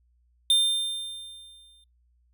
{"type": "tone with exponential decay", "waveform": "square", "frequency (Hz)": 3600, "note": "A7", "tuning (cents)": 39, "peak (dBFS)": -17, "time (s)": [0.5, 1.84], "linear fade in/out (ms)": 2, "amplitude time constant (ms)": 290, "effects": ["noise-tail reverb RT60 0.2 s tail -26 dB re dry", "added 60 Hz sine -62 dBFS peak until 2.33 s"]}